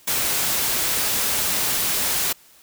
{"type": "noise", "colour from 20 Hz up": "white", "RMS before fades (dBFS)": -22, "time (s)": [0.07, 2.33], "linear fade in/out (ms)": 10, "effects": ["white hiss -52 dBFS RMS until 2.62 s"]}